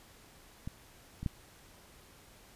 clicks, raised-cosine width 5 ms, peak -26 / -27 / -19 dBFS, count 3, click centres 0.675 / 1.23 / 1.262 s, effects pink hiss -58 dBFS RMS until 2.55 s + resampled to 32000 Hz

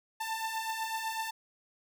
sawtooth beating tone pair, 885 / 893 Hz, A5 / A5, +10 / +25 cents, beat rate 8 Hz, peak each -35 / -31 dBFS, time 0.2-1.31 s, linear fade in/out 10 ms, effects none

